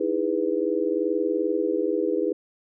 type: chord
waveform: sine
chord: E major seventh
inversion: third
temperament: just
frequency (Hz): 309 / 329.6 / 412 / 494.4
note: D#4 / E4 / G#4 / B4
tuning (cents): -12 / 0 / -14 / +2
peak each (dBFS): -29 / -27 / -26 / -27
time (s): 0-2.33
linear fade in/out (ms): 10
effects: none